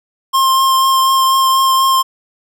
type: tone with vibrato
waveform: square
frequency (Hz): 1061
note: C6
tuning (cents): +24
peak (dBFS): -10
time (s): 0.33-2.03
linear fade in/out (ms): 20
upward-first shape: triangle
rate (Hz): 4.1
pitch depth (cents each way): 15
effects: none